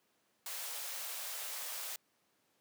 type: high-pass noise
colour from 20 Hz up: white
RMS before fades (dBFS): -42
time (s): 0.46-1.96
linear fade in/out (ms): 2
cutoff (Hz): 480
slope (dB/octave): 48
effects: pink hiss -75 dBFS RMS until 2.6 s + high-pass 200 Hz 12 dB/octave